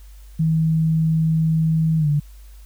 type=tone with pitch glide; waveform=sine; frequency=160.1 to 146.81 Hz; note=D#3 to D3; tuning=+50 to 0 cents; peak=-15 dBFS; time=0.39-2.2 s; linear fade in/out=10 ms; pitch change=-150 cents; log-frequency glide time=1.98-2.08 s; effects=added 50 Hz sine -39 dBFS peak until 2.65 s + white hiss -55 dBFS RMS until 2.65 s